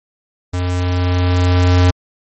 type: tone with level ramp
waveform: square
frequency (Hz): 90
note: F#2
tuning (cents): -47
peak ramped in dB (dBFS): -17 to -8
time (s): 0.53-1.91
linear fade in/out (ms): 10
effects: MP3 32 kbps